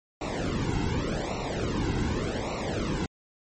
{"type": "noise with flanger", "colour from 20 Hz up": "brown", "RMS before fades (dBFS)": -29, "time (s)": [0.21, 3.06], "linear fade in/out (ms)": 2, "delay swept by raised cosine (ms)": [0.61, 1.71], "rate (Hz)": 0.86, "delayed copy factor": -1, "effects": ["MP3 32 kbps"]}